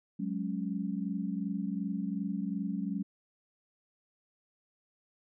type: chord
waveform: sine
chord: F# suspended second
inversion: none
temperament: equal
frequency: 185 / 207.7 / 277.2 Hz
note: F#3 / G#3 / C#4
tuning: 0 / 0 / 0 cents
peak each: -35 / -35 / -38 dBFS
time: 0.19-3.03 s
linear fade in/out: 10 ms
effects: none